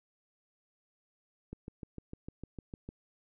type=click train; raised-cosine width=3 ms; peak=-29 dBFS; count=10; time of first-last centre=1.53-2.89 s; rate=6.62 Hz; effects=none